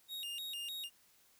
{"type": "tone with vibrato", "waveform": "45% pulse", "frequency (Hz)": 3260, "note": "G#7", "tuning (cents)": -33, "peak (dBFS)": -40, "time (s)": [0.08, 0.9], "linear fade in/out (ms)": 50, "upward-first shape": "square", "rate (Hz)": 3.3, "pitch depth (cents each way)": 250, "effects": ["white hiss -68 dBFS RMS until 1.39 s"]}